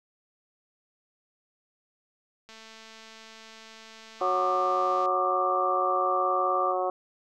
click train, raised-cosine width 0.2 ms, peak -31 dBFS, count 571, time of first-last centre 2.49-5.058 s, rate 222 Hz
sine tone with pitch glide, 1197 to 1181.2 Hz, D6 to D6, +33 to +10 cents, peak -26 dBFS, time 4.2-6.75 s, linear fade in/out 50 ms, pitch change -23 cents, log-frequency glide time 4.33-5.82 s
harmonic tone, 183.7 Hz, F#3, 12 cents flat, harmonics 2 / 3 / 4 / 5 / 6 / 7, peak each -32 / -30 / -29 / -41 / -33 / -40 dBFS, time 4.21-6.9 s, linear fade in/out 2 ms
effects none

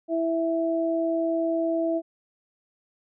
sine tone pair together, 329.6 / 659.3 Hz, E4 / E5, 0 / 0 cents, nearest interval octave, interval 1200 cents, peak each -25 dBFS, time 0.08-2.02 s, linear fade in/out 50 ms, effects none

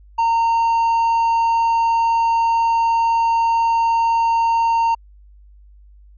triangle tone, 919 Hz, A#5, 25 cents flat, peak -12 dBFS, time 0.18-4.95 s, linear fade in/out 10 ms, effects added 50 Hz sine -43 dBFS peak until 6.17 s + resampled to 16000 Hz

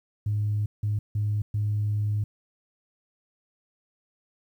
sine tone bursts at uneven times, 104.7 Hz, G#2, 15 cents sharp, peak -22 dBFS, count 4, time 0.26-0.66 / 0.83-0.99 / 1.15-1.42 / 1.54-2.24 s, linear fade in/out 5 ms, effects tanh soft clip ceiling -19 dBFS + 10-bit

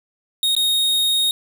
45% pulse tone with dropouts, 3729 Hz, A#7, in tune, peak -16 dBFS, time 0.43-1.31 s, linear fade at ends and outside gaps 1 ms, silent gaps 0.551-0.565 s, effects none

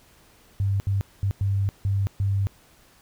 sine tone bursts at uneven times, 98.7 Hz, G2, 12 cents sharp, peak -20 dBFS, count 6, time 0.6-0.8 / 0.87-1.01 / 1.23-1.31 / 1.41-1.69 / 1.85-2.07 / 2.2-2.47 s, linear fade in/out 0 ms, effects pink hiss -56 dBFS RMS until 3.01 s

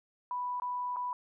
sine tone with dropouts, 987.8 Hz, B5, in tune, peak -32 dBFS, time 0.31-1.13 s, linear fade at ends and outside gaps 1 ms, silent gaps 0.599-0.62 / 0.961-0.967 s, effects none

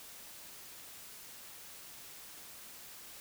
silence, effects white hiss -51 dBFS RMS until 3.2 s

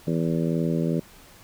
harmonic tone, 82.41 Hz, E2, in tune, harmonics 2 / 3 / 4 / 5 / 6 / 7, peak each -24 / -28 / -30 / -32 / -34 / -35 dBFS, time 0.07-1 s, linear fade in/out 5 ms, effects pink hiss -50 dBFS RMS until 1.43 s

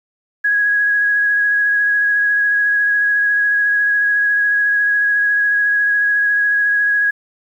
sine tone with vibrato, 1661.2 Hz, G#6, in tune, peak -12 dBFS, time 0.44-7.11 s, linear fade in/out 10 ms, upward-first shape sine, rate 14 Hz, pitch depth 14 cents each way, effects 8-bit

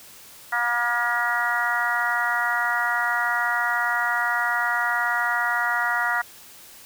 harmonic tone with a mistuned harmonic, 239.4 Hz, A#3, 46 cents sharp, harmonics 3 / 4 / 5 / 6 / 7 / 8, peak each -29 / -29 / -30 / -25 / -31 / -26 dBFS, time 0.52-6.22 s, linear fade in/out 10 ms, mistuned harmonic 6, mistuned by -16 cents, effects white hiss -46 dBFS RMS until 6.85 s

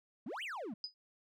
triangle exponential two-way sweep, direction up then down, 190 to 3216 to 190 Hz, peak -38 dBFS, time 0.26-0.74 s, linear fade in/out 5 ms, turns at 0.43 s
sine tone with exponential decay, 4978 Hz, D#8, in tune, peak -34 dBFS, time 0.84-0.94 s, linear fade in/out 1 ms, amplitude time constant 20 ms
effects none

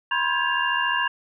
sine tone cluster, 977 / 1051 / 1607 / 1687 / 2795 Hz, B5 / C6 / G6 / G#6 / F7, -19 / +7 / +43 / +27 / +1 cents, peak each -27 dBFS, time 0.11-1.08 s, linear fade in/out 5 ms, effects none

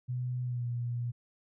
sine tone with pitch glide, 124.9 to 120.23 Hz, B2 to B2, +20 to -46 cents, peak -31 dBFS, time 0.08-1.12 s, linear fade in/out 20 ms, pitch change -66 cents, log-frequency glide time 0.43-0.66 s, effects none

